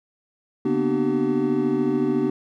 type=tone cluster; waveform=triangle; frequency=142.1 / 238.3 / 252.1 / 300.2 / 382.3 Hz; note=C#3 / A#3 / B3 / D4 / G4; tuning=+43 / +38 / +36 / +38 / -43 cents; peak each=-31 / -25 / -23 / -22 / -22 dBFS; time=0.65-2.3 s; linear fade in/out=5 ms; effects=none